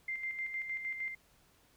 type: tone with tremolo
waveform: sine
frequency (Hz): 2093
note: C7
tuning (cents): 0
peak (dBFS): -34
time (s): 0.08-1.15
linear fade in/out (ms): 5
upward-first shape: square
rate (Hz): 6.5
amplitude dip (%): 50
effects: pink hiss -67 dBFS RMS until 1.76 s